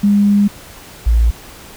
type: tone pair in turn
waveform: sine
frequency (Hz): 203.4 / 57.08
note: G#3 / A#1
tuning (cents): -36 / -36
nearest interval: octave + minor seventh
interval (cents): 2200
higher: first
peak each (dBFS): -8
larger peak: neither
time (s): 0.03-0.48 / 1.06-1.31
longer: first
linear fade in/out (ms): 10
effects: pink hiss -37 dBFS RMS until 1.76 s